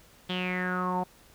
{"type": "tone with low-pass filter sweep", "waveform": "sawtooth", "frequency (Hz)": 182.2, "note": "F#3", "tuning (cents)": -26, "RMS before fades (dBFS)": -30, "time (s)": [0.29, 1.04], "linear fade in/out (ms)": 10, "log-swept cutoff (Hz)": [3400, 800], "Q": 8.3, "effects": ["pink hiss -57 dBFS RMS until 1.34 s"]}